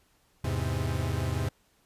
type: chord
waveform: 45% pulse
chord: E augmented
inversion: none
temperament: equal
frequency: 82.41 / 103.83 / 130.81 Hz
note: E2 / G#2 / B#2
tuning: 0 / 0 / 0 cents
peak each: -32 dBFS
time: 0.44-1.49 s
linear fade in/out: 5 ms
effects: pink hiss -67 dBFS RMS until 1.85 s + resampled to 32000 Hz